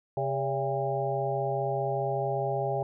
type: harmonic tone with a mistuned harmonic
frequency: 134.6 Hz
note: C3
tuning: 49 cents sharp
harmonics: 1 / 3 / 4 / 5 / 6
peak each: -33 / -33 / -33 / -33 / -33 dBFS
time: 0.17-2.83 s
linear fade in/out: 2 ms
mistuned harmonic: 4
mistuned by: +93 cents
effects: none